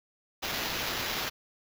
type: noise with sample-and-hold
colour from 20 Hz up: violet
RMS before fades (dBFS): -33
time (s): 0.42-1.3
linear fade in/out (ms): 20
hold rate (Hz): 8820
effects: none